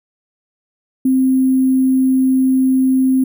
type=tone with sample-and-hold; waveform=sine; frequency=261.6 Hz; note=C4; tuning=in tune; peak=-10 dBFS; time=1.05-3.24 s; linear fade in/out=5 ms; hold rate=11025 Hz; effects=none